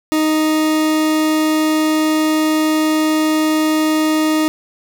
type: tone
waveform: 40% pulse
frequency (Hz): 311.1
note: D#4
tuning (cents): 0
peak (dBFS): -12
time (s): 0.12-4.48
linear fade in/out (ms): 0
effects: none